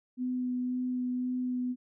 sine tone with vibrato, 250.7 Hz, B3, 26 cents sharp, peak -29 dBFS, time 0.17-1.76 s, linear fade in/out 50 ms, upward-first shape sine, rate 1.9 Hz, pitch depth 10 cents each way, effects none

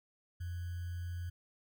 sine tone with sample-and-hold, 87.3 Hz, F2, in tune, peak -37 dBFS, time 0.4-1.3 s, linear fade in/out 10 ms, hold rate 1575 Hz, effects none

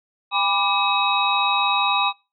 sine tone cluster, 805 / 994 / 1178 / 2554 / 3811 Hz, G5 / B5 / D6 / D#7 / A#7, +46 / +11 / +5 / +45 / +38 cents, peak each -24 dBFS, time 0.31-2.13 s, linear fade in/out 50 ms, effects noise-tail reverb RT60 0.3 s tail -25 dB re dry

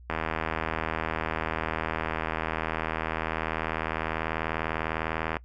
click train, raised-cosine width 0.5 ms, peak -13 dBFS, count 423, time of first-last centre 0.1-5.368 s, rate 80.1 Hz, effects noise-tail reverb RT60 0.1 s tail -22 dB re dry + added 60 Hz sine -46 dBFS peak until 5.44 s

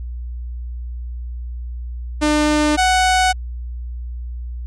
sawtooth tone pair in turn, 300.6 / 743.2 Hz, D4 / F#5, +40 / +7 cents, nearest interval octave + major third, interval 1567 cents, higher second, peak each -10 / -9 dBFS, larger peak second, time 2.21-2.77 / 2.77-3.33 s, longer neither, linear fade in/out 20 ms, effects added 60 Hz sine -25 dBFS peak until 4.66 s + resampled to 22050 Hz

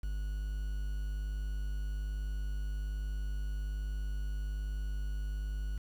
triangle tone with quantisation, 50.6 Hz, G#1, 44 cents flat, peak -31 dBFS, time 0.03-5.78 s, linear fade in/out 5 ms, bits 9, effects none

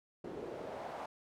pink noise with band-pass filter sweep, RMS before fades -44 dBFS, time 0.24-1.06 s, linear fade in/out 5 ms, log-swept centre 350 to 840 Hz, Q 2.3, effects none

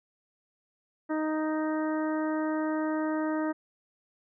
harmonic tone, 311.1 Hz, D#4, in tune, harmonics 1 / 2 / 3 / 4 / 5 / 6, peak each -28 / -34 / -38 / -40 / -42 / -44 dBFS, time 1.09-3.53 s, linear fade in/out 20 ms, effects none

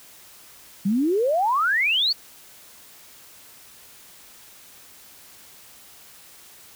sine exponential sweep, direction up, 185.7 to 4618 Hz, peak -18 dBFS, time 0.85-2.13 s, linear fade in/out 10 ms, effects white hiss -48 dBFS RMS until 6.75 s

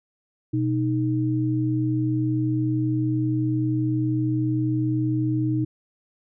sine tone pair together, 123.82 / 311.1 Hz, B2 / D#4, +5 / 0 cents, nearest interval octave + major third, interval 1595 cents, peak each -23 dBFS, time 0.53-5.65 s, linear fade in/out 10 ms, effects none

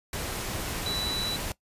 sine tone in noise, 3951 Hz, B7, in tune, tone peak -29 dBFS, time 0.86-1.36 s, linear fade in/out 2 ms, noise pink, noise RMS -33 dBFS, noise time 0.13-1.52 s, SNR +1 dB, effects noise-tail reverb RT60 0.1 s tail -19 dB re dry + resampled to 32000 Hz

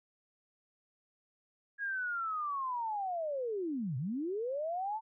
sine linear two-way sweep, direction down then up, 1661.2 to 117.8 to 902 Hz, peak -33 dBFS, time 1.78-5.01 s, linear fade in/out 50 ms, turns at 3.97 s, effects none

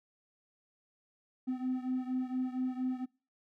triangle beating tone pair, 254.4 / 258.7 Hz, C4 / C4, -48 / -19 cents, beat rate 4.3 Hz, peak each -31 / -34 dBFS, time 1.47-3.06 s, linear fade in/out 20 ms, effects noise-tail reverb RT60 0.4 s tail -26 dB re dry + tanh soft clip ceiling -25 dBFS

